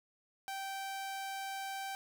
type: tone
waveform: sawtooth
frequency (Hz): 779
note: G5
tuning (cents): -11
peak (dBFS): -35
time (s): 0.48-1.95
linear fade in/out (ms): 0
effects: none